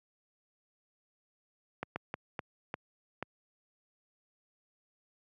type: slowing click train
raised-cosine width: 0.5 ms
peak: -20 dBFS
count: 6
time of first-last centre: 1.83-3.226 s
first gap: 130 ms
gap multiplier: 1.39
effects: high-pass 100 Hz 12 dB/octave